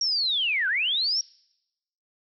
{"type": "linear two-way sweep", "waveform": "sine", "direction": "down then up", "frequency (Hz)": [5660, 1459, 5660], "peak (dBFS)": -22, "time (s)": [0.01, 1.21], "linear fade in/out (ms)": 2, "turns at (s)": 0.68, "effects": ["noise-tail reverb RT60 0.9 s tail -26 dB re dry"]}